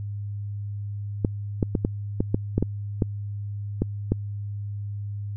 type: clicks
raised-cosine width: 3 ms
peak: -8 dBFS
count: 11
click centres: 1.248 / 1.628 / 1.752 / 1.849 / 2.205 / 2.345 / 2.58 / 2.626 / 3.022 / 3.82 / 4.12 s
effects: added 102 Hz sine -29 dBFS peak until 5.36 s